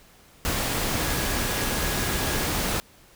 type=tone in noise; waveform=sine; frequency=1661.2 Hz; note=G#6; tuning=in tune; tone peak=-37 dBFS; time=1-2.46 s; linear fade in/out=0 ms; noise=pink; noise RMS=-26 dBFS; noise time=0.45-2.8 s; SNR=-14 dB; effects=pink hiss -54 dBFS RMS until 3.15 s